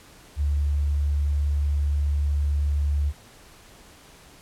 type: tone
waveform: sine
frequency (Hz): 72.4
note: D2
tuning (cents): -24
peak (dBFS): -20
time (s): 0.36-3.13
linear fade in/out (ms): 50
effects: pink hiss -50 dBFS RMS until 4.41 s + low-pass 12000 Hz 12 dB/octave